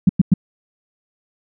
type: tone bursts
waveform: sine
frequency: 185 Hz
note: F#3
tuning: in tune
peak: -6 dBFS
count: 3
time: 0.07-0.339 s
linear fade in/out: 5 ms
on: 23 ms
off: 100 ms
effects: none